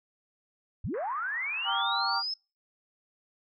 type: linear sweep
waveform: sine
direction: up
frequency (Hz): 51.91 to 5274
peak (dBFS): -30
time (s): 0.84-2.34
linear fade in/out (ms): 5
type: band-pass noise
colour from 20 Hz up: white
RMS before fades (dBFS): -46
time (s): 0.94-1.82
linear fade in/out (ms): 2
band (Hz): 890 to 1800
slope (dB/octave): 48
type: chord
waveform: sine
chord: G minor seventh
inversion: none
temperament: equal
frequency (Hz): 784 / 932.3 / 1174.7 / 1396.9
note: G5 / Bb5 / D6 / F6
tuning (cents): 0 / 0 / 0 / 0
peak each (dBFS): -33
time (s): 1.64-2.23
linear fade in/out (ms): 50
effects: noise-tail reverb RT60 0.3 s tail -26 dB re dry